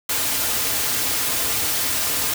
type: noise with comb filter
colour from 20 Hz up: white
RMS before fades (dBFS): -22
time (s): 0.09-2.34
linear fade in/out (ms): 5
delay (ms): 5.3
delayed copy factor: -0.5
effects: none